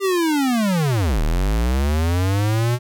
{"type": "linear two-way sweep", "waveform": "square", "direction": "down then up", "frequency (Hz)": [400, 35.96, 124.1], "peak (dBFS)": -17, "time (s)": [0, 2.79], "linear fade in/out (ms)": 50, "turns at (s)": 1.22, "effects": []}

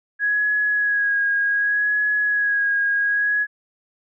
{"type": "tone with vibrato", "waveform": "sine", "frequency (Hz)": 1661.2, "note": "G#6", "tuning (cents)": 0, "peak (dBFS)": -17, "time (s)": [0.19, 3.47], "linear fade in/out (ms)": 50, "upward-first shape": "sine", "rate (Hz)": 0.66, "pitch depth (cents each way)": 27, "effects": []}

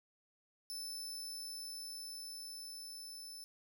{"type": "tone with level ramp", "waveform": "sawtooth", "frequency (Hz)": 5274, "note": "E8", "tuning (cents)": 0, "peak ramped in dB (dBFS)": [-39, -45], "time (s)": [0.7, 3.44], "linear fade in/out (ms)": 0, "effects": []}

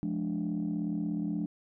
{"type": "chord", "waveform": "sine", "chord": "D diminished", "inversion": "first", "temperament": "equal with one note detuned", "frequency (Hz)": [174.61, 211.4, 293.7], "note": ["F3", "Ab3", "D4"], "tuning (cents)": [0, 31, 0], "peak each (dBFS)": -33, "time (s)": [0.03, 1.46], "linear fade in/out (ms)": 0, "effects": ["tanh soft clip ceiling -24 dBFS"]}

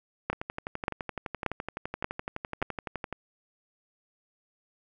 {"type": "two click trains", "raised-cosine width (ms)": 0.5, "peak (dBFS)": [-11, -18], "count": [5, 34], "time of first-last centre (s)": [[0.3, 2.626], [0.33, 3.127]], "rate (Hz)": [1.72, 11.8], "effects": []}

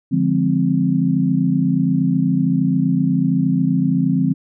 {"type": "chord", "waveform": "sine", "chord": "D half-diminished seventh", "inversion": "none", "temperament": "equal with one note detuned", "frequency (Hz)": [146.32, 174.61, 207.7, 261.6], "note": ["D3", "F3", "Ab3", "C4"], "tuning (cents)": [-6, 0, 0, 0], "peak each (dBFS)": [-21, -18, -23, -18], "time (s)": [0.11, 4.34], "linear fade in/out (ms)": 20, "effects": []}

